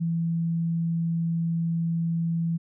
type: tone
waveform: sine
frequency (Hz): 166.6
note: E3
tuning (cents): +19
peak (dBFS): -23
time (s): 0-2.58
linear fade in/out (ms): 20
effects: none